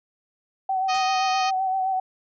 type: tone with vibrato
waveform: sine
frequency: 759 Hz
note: F#5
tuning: 44 cents sharp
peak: -21 dBFS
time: 0.69-2 s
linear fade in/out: 5 ms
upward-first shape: sine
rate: 7.7 Hz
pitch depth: 32 cents each way
type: harmonic tone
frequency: 622.3 Hz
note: D#5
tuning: in tune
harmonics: 2 / 3 / 4 / 5 / 6 / 7 / 8 / 9 / 10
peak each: -28 / -36 / -31 / -35 / -42 / -34 / -39 / -39 / -41 dBFS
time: 0.88-1.51 s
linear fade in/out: 20 ms
type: noise with exponential decay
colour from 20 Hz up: white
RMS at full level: -35 dBFS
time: 0.94-1.21 s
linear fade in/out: 5 ms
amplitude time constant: 58 ms
effects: resampled to 16000 Hz